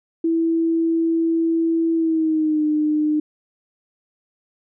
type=tone with pitch glide; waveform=sine; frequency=329.2 to 303.6 Hz; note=E4 to D#4; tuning=-2 to -42 cents; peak=-16 dBFS; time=0.24-3.2 s; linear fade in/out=5 ms; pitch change=-140 cents; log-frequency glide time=1.94-2.64 s; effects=none